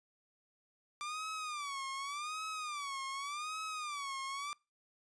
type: tone with vibrato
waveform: sawtooth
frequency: 1175 Hz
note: D6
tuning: 1 cent sharp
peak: -35 dBFS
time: 1.01-4.53 s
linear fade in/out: 0 ms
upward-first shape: sine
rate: 0.86 Hz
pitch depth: 150 cents each way
effects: noise-tail reverb RT60 0.3 s tail -26 dB re dry + resampled to 22050 Hz